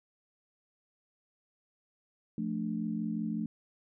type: chord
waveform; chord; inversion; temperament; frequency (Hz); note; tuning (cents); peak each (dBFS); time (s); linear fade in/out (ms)
sine; D minor; first; equal; 174.61 / 220 / 293.7; F3 / A3 / D4; 0 / 0 / 0; -37 / -33 / -39; 2.38-3.46; 2
effects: none